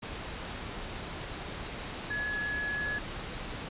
sine tone in noise, 1694 Hz, G#6, 34 cents sharp, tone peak -31 dBFS, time 2.1-2.99 s, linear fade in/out 10 ms, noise pink, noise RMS -39 dBFS, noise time 0.02-3.69 s, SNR +5 dB, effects resampled to 8000 Hz

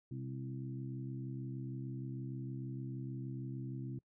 harmonic tone with a mistuned harmonic, 66.5 Hz, C2, 29 cents sharp, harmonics 2 / 3 / 4 / 5, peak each -41 / -50 / -48 / -50 dBFS, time 0.11-3.99 s, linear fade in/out 5 ms, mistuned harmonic 2, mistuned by -54 cents, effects noise-tail reverb RT60 0.1 s tail -24 dB re dry

